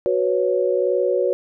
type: chord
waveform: sine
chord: F# suspended fourth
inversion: none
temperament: just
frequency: 370 / 493.3 / 555 Hz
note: F#4 / B4 / C#5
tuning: 0 / -2 / +2 cents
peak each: -21 dBFS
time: 0.06-1.33 s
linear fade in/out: 0 ms
effects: none